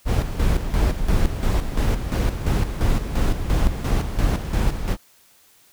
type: noise with tremolo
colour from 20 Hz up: brown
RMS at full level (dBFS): -18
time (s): 0.05-4.97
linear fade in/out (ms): 50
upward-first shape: square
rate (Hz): 2.9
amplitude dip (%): 60
effects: white hiss -55 dBFS RMS until 5.72 s